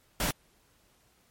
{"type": "noise", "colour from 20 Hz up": "pink", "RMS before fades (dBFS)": -29, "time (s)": [0.2, 0.31], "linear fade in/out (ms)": 2, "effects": ["pink hiss -66 dBFS RMS until 1.3 s", "MP3 64 kbps"]}